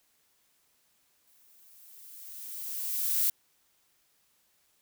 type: noise with exponential growth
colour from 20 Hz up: violet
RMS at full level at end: -25 dBFS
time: 1.27-3.3 s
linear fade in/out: 5 ms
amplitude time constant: 440 ms
effects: white hiss -70 dBFS RMS until 4.81 s